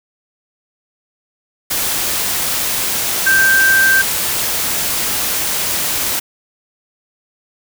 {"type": "tone in noise", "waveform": "sine", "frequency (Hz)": 1568, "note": "G6", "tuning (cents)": 0, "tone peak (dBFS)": -9, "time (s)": [3.26, 4.02], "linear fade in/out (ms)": 10, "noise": "white", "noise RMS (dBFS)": -18, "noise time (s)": [1.7, 6.2], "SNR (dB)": 6, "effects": []}